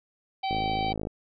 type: harmonic tone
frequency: 772 Hz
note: G5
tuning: 27 cents flat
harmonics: 1 / 3 / 4 / 5 / 6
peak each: -27 / -37 / -39 / -41 / -43 dBFS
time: 0.43-0.93 s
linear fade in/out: 10 ms
type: click train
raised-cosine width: 2 ms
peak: -19 dBFS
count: 31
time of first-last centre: 0.51-1.071 s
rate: 53.5 Hz
effects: none